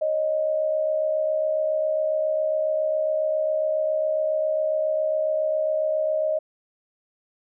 sine tone pair together, 555 / 622.3 Hz, C#5 / D#5, +2 / 0 cents, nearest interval major second, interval 198 cents, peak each -29 / -21 dBFS, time 0.01-6.39 s, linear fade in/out 10 ms, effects none

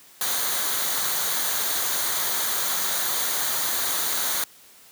white noise with comb filter, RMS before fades -25 dBFS, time 0.21-4.44 s, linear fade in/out 2 ms, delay 0.38 ms, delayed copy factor -0.55, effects white hiss -51 dBFS RMS until 4.91 s + high-pass 80 Hz 12 dB/octave

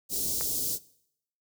white band-stop noise, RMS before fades -30 dBFS, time 0.09-0.79 s, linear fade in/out 50 ms, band 500 to 4600 Hz, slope 24 dB/octave
click, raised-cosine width 0.5 ms, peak -21 dBFS, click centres 0.41 s
effects noise-tail reverb RT60 0.7 s tail -20 dB re dry

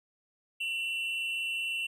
triangle tone pair together, 2712 / 2938 Hz, E7 / F#7, +49 / -13 cents, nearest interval minor second, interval 138 cents, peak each -30 / -36 dBFS, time 0.6-1.87 s, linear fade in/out 10 ms, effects none

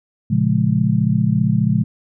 sine chord, Bb minor seventh, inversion none, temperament just, 116.54 / 139.85 / 174.81 / 209.8 Hz, Bb2 / Db3 / F3 / Ab3, 0 / +16 / +2 / +18 cents, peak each -19 dBFS, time 0.3-1.84 s, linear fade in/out 10 ms, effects none

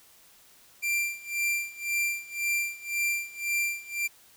45% pulse tone with tremolo, 2366 Hz, D7, 12 cents sharp, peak -24 dBFS, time 0.82-4.08 s, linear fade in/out 20 ms, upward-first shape sine, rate 1.9 Hz, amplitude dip 90%, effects white hiss -57 dBFS RMS until 4.36 s

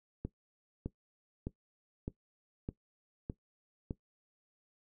click train, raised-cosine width 3 ms, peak -24 dBFS, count 7, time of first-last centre 0.25-3.909 s, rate 1.64 Hz, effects noise-tail reverb RT60 0.1 s tail -17 dB re dry

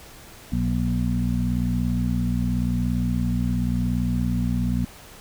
harmonic tone with a mistuned harmonic, 60.9 Hz, B1, 24 cents flat, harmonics 1 / 2 / 3 / 4, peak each -26 / -26 / -26 / -26 dBFS, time 0.52-4.85 s, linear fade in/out 5 ms, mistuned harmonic 4, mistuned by -27 cents, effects pink hiss -45 dBFS RMS until 5.2 s

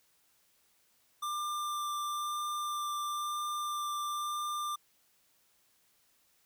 square tone with vibrato, 1189 Hz, D6, 21 cents sharp, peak -34 dBFS, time 1.22-4.76 s, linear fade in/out 10 ms, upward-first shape sine, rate 1 Hz, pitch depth 9 cents each way, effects white hiss -70 dBFS RMS until 6.45 s

